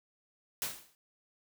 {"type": "noise with exponential decay", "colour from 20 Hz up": "white", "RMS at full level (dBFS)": -32, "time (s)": [0.62, 0.95], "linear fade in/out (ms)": 0, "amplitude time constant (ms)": 70, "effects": []}